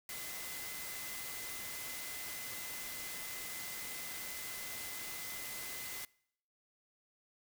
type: tone in noise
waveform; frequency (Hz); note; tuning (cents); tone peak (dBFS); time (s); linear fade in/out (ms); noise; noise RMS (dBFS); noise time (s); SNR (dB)
sine; 2038; C7; -46; -50; 0.09-6.05; 2; white; -44; 0.09-6.05; -9
effects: noise-tail reverb RT60 0.7 s tail -24 dB re dry